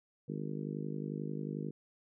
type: harmonic tone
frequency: 51.2 Hz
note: G#1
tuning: 24 cents flat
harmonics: 3 / 4 / 5 / 6 / 7 / 8 / 9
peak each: -40 / -42 / -44 / -46 / -47 / -48 / -49 dBFS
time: 0.28-1.71 s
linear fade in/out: 10 ms
effects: none